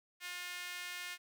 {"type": "tone with high-pass filter", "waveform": "sawtooth", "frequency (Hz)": 356, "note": "F4", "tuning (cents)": 33, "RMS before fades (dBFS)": -44, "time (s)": [0.2, 1.18], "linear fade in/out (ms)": 50, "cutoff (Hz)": 2000, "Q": 1.7, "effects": []}